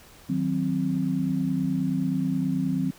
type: chord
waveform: sine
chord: C diminished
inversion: first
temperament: equal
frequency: 155.56 / 185 / 261.6 Hz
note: Eb3 / Gb3 / C4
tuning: 0 / 0 / 0 cents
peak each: -29 / -27 / -26 dBFS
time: 0.29-2.91 s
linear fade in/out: 10 ms
effects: pink hiss -51 dBFS RMS until 2.98 s